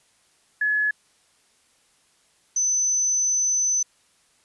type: tone pair in turn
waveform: sine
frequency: 1702 / 6065 Hz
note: G#6 / F#8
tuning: +42 / +42 cents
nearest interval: octave + minor seventh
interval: 2200 cents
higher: second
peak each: -19 dBFS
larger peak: neither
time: 0.61-0.91 / 2.56-3.83 s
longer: second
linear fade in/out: 5 ms
effects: white hiss -62 dBFS RMS until 4.44 s + resampled to 24000 Hz